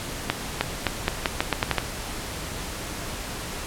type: accelerating click train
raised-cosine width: 0.3 ms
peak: -4 dBFS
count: 10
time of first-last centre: 0.3-1.783 s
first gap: 310 ms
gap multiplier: 0.83
effects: pink hiss -33 dBFS RMS until 3.66 s + low-pass 12000 Hz 12 dB/octave